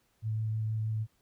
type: tone with vibrato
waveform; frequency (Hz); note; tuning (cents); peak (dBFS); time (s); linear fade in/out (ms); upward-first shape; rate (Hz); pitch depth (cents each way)
sine; 109.6; A2; -6; -29; 0.22-1.07; 50; sine; 6.3; 10
effects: pink hiss -72 dBFS RMS until 1.21 s